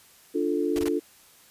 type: chord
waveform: sine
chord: D minor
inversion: none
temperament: equal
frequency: 293.7 / 349.2 / 440 Hz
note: D4 / F4 / A4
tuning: 0 / 0 / 0 cents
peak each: -27 / -27 / -28 dBFS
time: 0.34-1 s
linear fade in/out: 20 ms
type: noise bursts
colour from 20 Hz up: pink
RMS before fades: -35 dBFS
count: 3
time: 0.76-0.883 s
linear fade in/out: 0 ms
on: 27 ms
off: 21 ms
effects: white hiss -55 dBFS RMS until 1.5 s + resampled to 32000 Hz